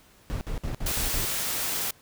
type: noise bursts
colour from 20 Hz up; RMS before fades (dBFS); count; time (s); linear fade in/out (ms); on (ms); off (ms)
brown; -30; 6; 0.3-1.25; 0; 110; 58
type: noise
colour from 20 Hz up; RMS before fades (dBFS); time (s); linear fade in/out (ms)
white; -29; 0.86-1.91; 5
effects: pink hiss -57 dBFS RMS until 2.01 s